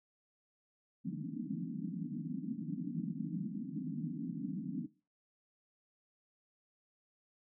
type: band-pass noise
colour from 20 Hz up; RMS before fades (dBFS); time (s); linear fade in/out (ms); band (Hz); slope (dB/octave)
pink; -40; 1.04-4.87; 20; 150 to 300; 96
effects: noise-tail reverb RT60 0.3 s tail -17 dB re dry